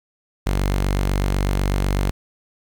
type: tone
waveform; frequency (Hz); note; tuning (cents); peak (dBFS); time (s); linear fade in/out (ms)
sawtooth; 48.03; G1; -35; -14; 0.46-2.11; 10
effects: 8-bit